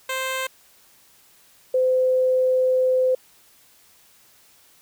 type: tone pair in turn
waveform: 10% pulse / sine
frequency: 523.3 / 513.1 Hz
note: C5 / C5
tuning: 0 / -34 cents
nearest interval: unison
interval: 34 cents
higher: first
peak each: -16 dBFS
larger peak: neither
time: 0.09-0.47 / 1.74-3.15 s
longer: second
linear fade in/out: 5 ms
effects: white hiss -55 dBFS RMS until 4.81 s